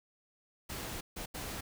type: noise bursts at uneven times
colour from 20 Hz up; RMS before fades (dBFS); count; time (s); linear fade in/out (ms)
pink; -41; 3; 0.69-1.01 / 1.16-1.26 / 1.34-1.61; 10
effects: none